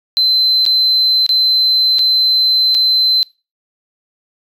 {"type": "tone with dropouts", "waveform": "triangle", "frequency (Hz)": 4070, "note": "C8", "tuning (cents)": -49, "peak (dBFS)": -7, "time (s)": [0.17, 3.23], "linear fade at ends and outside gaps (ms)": 0, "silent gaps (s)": [[0.653, 0.663], [1.264, 1.292], [1.985, 1.992], [2.745, 2.749]], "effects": ["noise-tail reverb RT60 0.3 s tail -26 dB re dry", "tanh soft clip ceiling -6 dBFS"]}